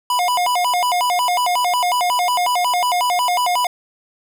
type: tone with vibrato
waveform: square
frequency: 840 Hz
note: G#5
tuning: 19 cents sharp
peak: -16 dBFS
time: 0.1-3.67 s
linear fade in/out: 2 ms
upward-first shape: square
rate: 5.5 Hz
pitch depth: 280 cents each way
effects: none